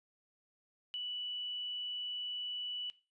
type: tone with hard clipping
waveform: triangle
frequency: 2960 Hz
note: F#7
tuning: in tune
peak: -37 dBFS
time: 0.94-2.9 s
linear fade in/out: 0 ms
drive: 3 dB
effects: noise-tail reverb RT60 0.3 s tail -17 dB re dry + resampled to 24000 Hz